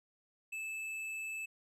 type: tone with hard clipping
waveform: triangle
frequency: 2622 Hz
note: E7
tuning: 10 cents flat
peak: -40 dBFS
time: 0.52-1.46 s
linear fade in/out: 10 ms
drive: 11 dB
effects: none